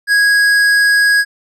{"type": "tone with tanh clipping", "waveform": "triangle", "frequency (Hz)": 1654, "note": "G#6", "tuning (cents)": -8, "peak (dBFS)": -10, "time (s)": [0.07, 1.25], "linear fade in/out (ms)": 50, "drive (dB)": 17, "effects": []}